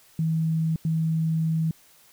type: tone bursts at uneven times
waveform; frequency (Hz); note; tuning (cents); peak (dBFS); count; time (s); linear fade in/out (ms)
sine; 161; E3; -41; -21; 2; 0.19-0.76 / 0.85-1.71; 2
effects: white hiss -56 dBFS RMS until 2.12 s